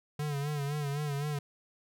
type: tone with vibrato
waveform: square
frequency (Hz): 145.1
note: D3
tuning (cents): -21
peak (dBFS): -32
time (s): 0.19-1.39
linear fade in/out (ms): 5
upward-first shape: sine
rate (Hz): 3.9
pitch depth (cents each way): 67
effects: none